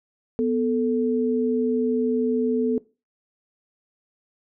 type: tone pair together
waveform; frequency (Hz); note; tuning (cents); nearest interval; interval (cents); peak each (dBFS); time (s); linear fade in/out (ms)
sine; 246.9 / 440; B3 / A4; 0 / 0; minor seventh; 1000; -22; 0.39-2.78; 0
effects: noise-tail reverb RT60 0.3 s tail -20 dB re dry